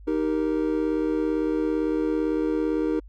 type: chord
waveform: triangle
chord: Eb major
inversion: none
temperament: just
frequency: 311.1 / 388.9 / 466.7 Hz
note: Eb4 / G4 / Bb4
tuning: 0 / -14 / +2 cents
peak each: -22 / -27 / -26 dBFS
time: 0.07-3 s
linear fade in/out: 10 ms
effects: added 50 Hz sine -42 dBFS peak until 3.08 s + Opus 48 kbps